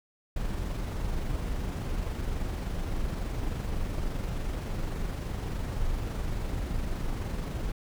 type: noise with amplitude modulation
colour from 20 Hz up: brown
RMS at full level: -30 dBFS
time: 0.36-7.72 s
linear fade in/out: 5 ms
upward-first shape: sine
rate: 23.5 Hz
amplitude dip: 30%
effects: none